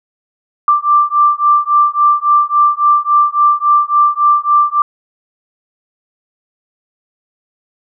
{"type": "beating tone pair", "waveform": "sine", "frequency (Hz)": [1177, 1180.6], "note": ["D6", "D6"], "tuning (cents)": [3, 9], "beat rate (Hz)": 3.6, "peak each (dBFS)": -11, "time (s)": [0.68, 4.82], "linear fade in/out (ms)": 2, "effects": []}